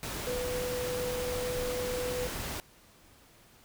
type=tone in noise; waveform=sine; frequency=496.5 Hz; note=B4; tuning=9 cents sharp; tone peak=-32 dBFS; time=0.27-2.27 s; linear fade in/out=0 ms; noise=pink; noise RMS=-37 dBFS; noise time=0.03-2.6 s; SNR=+2 dB; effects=pink hiss -59 dBFS RMS until 3.64 s